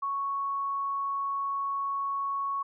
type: tone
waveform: sine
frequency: 1108.7 Hz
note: C#6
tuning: in tune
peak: -28 dBFS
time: 0.02-2.63 s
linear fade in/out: 10 ms
effects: none